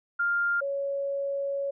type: tone pair in turn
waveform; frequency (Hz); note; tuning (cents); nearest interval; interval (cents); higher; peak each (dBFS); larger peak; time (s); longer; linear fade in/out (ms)
sine; 1400 / 557.2; F6 / C#5; +4 / +9; octave + major third; 1595; first; -23 / -27; first; 0.19-0.61 / 0.61-1.71; second; 10
effects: none